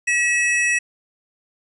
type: tone pair together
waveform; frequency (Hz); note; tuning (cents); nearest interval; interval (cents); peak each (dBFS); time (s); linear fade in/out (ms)
square; 1924.1 / 2590; B6 / E7; -46 / -31; perfect fourth; 515; -20; 0.07-0.79; 10
effects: resampled to 24000 Hz + 9-bit